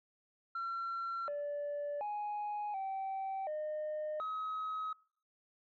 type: tone with pitch steps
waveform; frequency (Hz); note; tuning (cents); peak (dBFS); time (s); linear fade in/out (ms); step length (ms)
sine; 1360 / 581 / 833 / 773 / 611 / 1273; F6 / D5 / G#5 / G5 / D#5 / D#6; -46 / -19 / +5 / -24 / -32 / +39; -34; 0.55-4.93; 5; 730
effects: noise-tail reverb RT60 0.6 s tail -25 dB re dry + tanh soft clip ceiling -34 dBFS